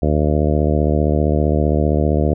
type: harmonic tone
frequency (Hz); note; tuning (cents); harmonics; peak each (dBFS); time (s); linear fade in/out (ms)
75.3; D2; +44; 1 / 2 / 3 / 4 / 5 / 6 / 7 / 8 / 9; -17 / -20 / -22 / -23 / -24 / -25 / -25 / -26 / -27; 0.02-2.34; 5
effects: none